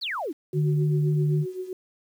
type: exponential sweep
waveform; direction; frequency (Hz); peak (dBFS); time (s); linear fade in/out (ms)
sine; down; 4839 to 261.6; -27; 0.01-0.33; 20
type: tone with tremolo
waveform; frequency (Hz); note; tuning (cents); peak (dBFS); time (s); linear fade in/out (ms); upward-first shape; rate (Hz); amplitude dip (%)
sine; 370; F#4; 0; -27; 0.53-1.73; 2; triangle; 7.7; 80
type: tone with vibrato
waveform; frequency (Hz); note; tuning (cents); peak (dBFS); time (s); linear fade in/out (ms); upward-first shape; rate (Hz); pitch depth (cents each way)
sine; 150; D3; +37; -20; 0.53-1.46; 50; triangle; 3.9; 14
effects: 9-bit